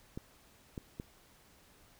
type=clicks; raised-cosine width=3 ms; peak=-27 dBFS; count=3; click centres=0.175 / 0.778 / 0.999 s; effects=pink hiss -63 dBFS RMS until 1.99 s